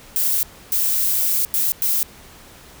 violet noise bursts at uneven times, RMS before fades -19 dBFS, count 4, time 0.16-0.43 / 0.72-1.45 / 1.54-1.72 / 1.82-2.03 s, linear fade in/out 0 ms, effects pink hiss -44 dBFS RMS until 2.8 s

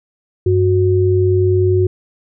sine tone pair together, 97.1 / 366.6 Hz, G2 / F#4, -16 / -16 cents, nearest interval octave + major seventh, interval 2300 cents, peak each -13 dBFS, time 0.46-1.87 s, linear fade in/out 5 ms, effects none

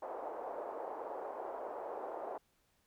white band-pass noise, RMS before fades -43 dBFS, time 0.02-2.38 s, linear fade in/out 5 ms, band 420 to 820 Hz, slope 24 dB/octave, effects pink hiss -75 dBFS RMS until 2.86 s

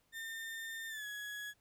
35% pulse tone with pitch glide, 1809 to 1678.1 Hz, A6 to G#6, +48 to +18 cents, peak -40 dBFS, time 0.12-1.54 s, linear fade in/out 50 ms, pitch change -130 cents, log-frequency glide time 0.88-1.06 s, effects pink hiss -75 dBFS RMS until 1.6 s

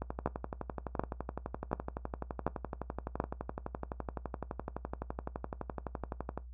two click trains, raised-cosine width 1 ms, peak -15 / -22 dBFS, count 5 / 76, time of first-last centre 0.26-3.201 / 0.02-6.376 s, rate 1.36 / 11.8 Hz, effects noise-tail reverb RT60 0.2 s tail -19 dB re dry + added 60 Hz sine -45 dBFS peak until 6.53 s

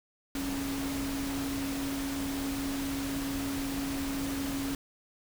sine tone in noise, 275.3 Hz, C#4, 12 cents flat, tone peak -32 dBFS, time 0.35-4.75 s, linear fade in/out 2 ms, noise pink, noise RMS -38 dBFS, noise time 0.35-4.75 s, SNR +3 dB, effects none

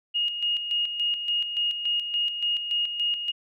sine tone with tremolo, 2861 Hz, F7, 41 cents sharp, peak -22 dBFS, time 0.14-3.32 s, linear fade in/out 20 ms, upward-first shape square, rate 3.5 Hz, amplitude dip 55%, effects none

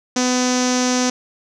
sawtooth tone with low-pass filter, 250.8 Hz, B3, 27 cents sharp, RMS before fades -18 dBFS, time 0.16-1.1 s, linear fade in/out 5 ms, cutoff 6100 Hz, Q 6.1, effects none

